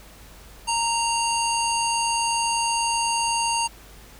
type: harmonic tone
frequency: 927 Hz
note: A#5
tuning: 10 cents flat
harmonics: 1 / 3 / 5 / 7 / 9 / 10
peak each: -23 / -28 / -30 / -31 / -33 / -33 dBFS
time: 0.67-3.68 s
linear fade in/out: 20 ms
effects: added 50 Hz sine -48 dBFS peak until 4.19 s + pink hiss -48 dBFS RMS until 4.19 s